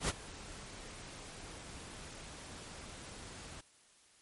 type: noise with ADSR envelope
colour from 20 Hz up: pink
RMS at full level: -31 dBFS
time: 0-3.61 s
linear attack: 87 ms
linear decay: 32 ms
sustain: -18 dB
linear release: 7 ms
effects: white hiss -65 dBFS RMS until 4.21 s + MP3 48 kbps